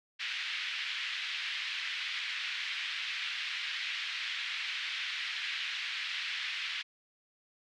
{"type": "band-pass noise", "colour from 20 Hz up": "pink", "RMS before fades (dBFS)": -37, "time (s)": [0.19, 6.83], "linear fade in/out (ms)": 20, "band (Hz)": [1900, 3800], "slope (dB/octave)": 24, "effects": []}